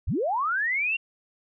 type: linear sweep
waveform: sine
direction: up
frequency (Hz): 36.44 to 2794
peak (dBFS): -23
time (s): 0.07-0.97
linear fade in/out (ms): 10
effects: none